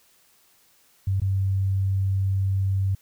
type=tone with dropouts; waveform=sine; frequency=96.7 Hz; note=G2; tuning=23 cents flat; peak=-20 dBFS; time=1.07-2.95 s; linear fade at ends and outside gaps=5 ms; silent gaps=1.201-1.217 s; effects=white hiss -60 dBFS RMS until 3.01 s